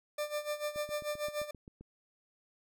40% pulse tone with tremolo, 595 Hz, D5, 22 cents sharp, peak -31 dBFS, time 0.18-1.51 s, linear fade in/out 5 ms, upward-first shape sine, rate 6.8 Hz, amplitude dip 80%
click train, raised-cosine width 3 ms, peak -37 dBFS, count 9, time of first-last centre 0.76-1.81 s, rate 7.62 Hz
effects none

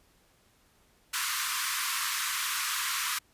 pink high-pass noise, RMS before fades -31 dBFS, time 1.13-3.19 s, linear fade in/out 10 ms, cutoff 1000 Hz, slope 96 dB/octave, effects pink hiss -65 dBFS RMS until 3.33 s + resampled to 32000 Hz

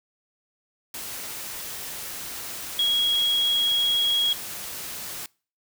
sine tone in noise, 3306 Hz, G#7, 9 cents flat, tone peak -19 dBFS, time 2.79-4.33 s, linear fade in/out 2 ms, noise white, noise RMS -35 dBFS, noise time 0.94-5.26 s, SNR +13 dB, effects noise-tail reverb RT60 0.4 s tail -25 dB re dry

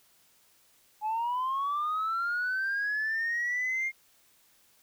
sine linear sweep, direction up, 841 to 2133 Hz, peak -26 dBFS, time 1.01-3.92 s, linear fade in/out 50 ms, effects tanh soft clip ceiling -25 dBFS + white hiss -64 dBFS RMS until 4.82 s

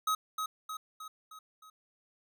square tone with echo, 1270 Hz, D#6, 35 cents sharp, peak -28 dBFS, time 0.07-0.15 s, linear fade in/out 5 ms, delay 310 ms, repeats 5, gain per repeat -5 dB, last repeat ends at 1.7 s, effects none

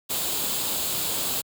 white noise with comb filter, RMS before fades -27 dBFS, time 0.09-1.42 s, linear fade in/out 20 ms, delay 0.26 ms, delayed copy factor +0.55, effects high-pass 80 Hz 12 dB/octave

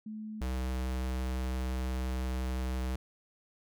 sine / square tone pair in turn, 215.7 / 63.87 Hz, A3 / C2, -34 / -41 cents, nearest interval octave + major sixth, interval 2107 cents, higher first, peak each -38 / -32 dBFS, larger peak second, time 0.06-0.41 / 0.41-2.96 s, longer second, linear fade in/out 5 ms, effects none

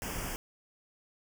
pink band-stop noise, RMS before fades -37 dBFS, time 0.02-0.36 s, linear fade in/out 0 ms, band 3300 to 4800 Hz, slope 96 dB/octave, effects none

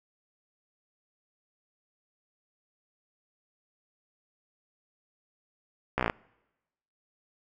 slowing click train, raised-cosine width 0.5 ms, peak -11 dBFS, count 8, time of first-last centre 5.98-6.098 s, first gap 15 ms, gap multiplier 1.04, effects noise-tail reverb RT60 1.0 s tail -26 dB re dry

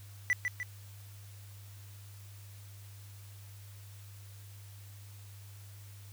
triangle tone with echo, 1975.5 Hz, B6, in tune, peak -23 dBFS, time 0.3-0.33 s, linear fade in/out 0 ms, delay 150 ms, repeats 2, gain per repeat -5 dB, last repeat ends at 0.63 s, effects added 100 Hz sine -48 dBFS peak until 6.12 s + white hiss -58 dBFS RMS until 6.12 s

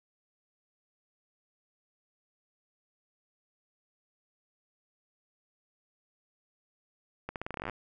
accelerating click train, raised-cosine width 0.5 ms, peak -21 dBFS, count 15, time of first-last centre 7.29-7.697 s, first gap 68 ms, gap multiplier 0.85, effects none

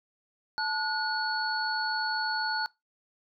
sine tone cluster, 874 / 1454 / 4406 Hz, A5 / F#6 / C#8, -12 / -31 / -11 cents, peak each -32 / -31 / -33 dBFS, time 0.58-2.66 s, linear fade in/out 0 ms, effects noise-tail reverb RT60 0.2 s tail -22 dB re dry

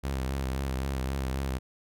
sawtooth tone with vibrato, 66.6 Hz, C2, 31 cents sharp, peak -25 dBFS, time 0.03-1.59 s, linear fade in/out 20 ms, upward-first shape sine, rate 3.8 Hz, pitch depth 48 cents each way, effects none

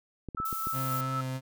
clicks, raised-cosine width 3 ms, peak -25 dBFS, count 5, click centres 0.287 / 0.348 / 0.401 / 0.528 / 0.671 s
sine tone with tremolo, 1313 Hz, E6, 7 cents flat, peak -30 dBFS, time 0.37-1.21 s, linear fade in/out 5 ms, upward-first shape sine, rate 3.9 Hz, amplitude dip 35%
violet noise, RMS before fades -38 dBFS, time 0.45-1.01 s, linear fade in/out 5 ms
35% pulse tone with vibrato, 131.2 Hz, C3, 5 cents sharp, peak -30 dBFS, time 0.72-1.41 s, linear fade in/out 50 ms, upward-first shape sine, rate 3.1 Hz, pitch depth 14 cents each way
effects none

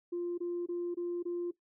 sine tone bursts, 348.8 Hz, F4, 2 cents flat, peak -31 dBFS, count 5, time 0.12-1.512 s, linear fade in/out 10 ms, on 260 ms, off 23 ms, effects noise-tail reverb RT60 0.1 s tail -17 dB re dry + tanh soft clip ceiling -29 dBFS

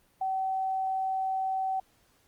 sine tone, 763 Hz, G5, 47 cents flat, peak -27 dBFS, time 0.21-1.8 s, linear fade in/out 5 ms, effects pink hiss -66 dBFS RMS until 2.27 s + Opus 32 kbps

